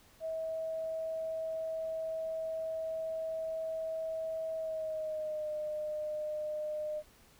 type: tone with pitch glide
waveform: sine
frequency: 644 to 608.2 Hz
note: E5 to D#5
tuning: -41 to -40 cents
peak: -34 dBFS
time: 0.2-7.03 s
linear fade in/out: 50 ms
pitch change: -99 cents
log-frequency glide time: 4.55-5.5 s
effects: pink hiss -62 dBFS RMS until 7.39 s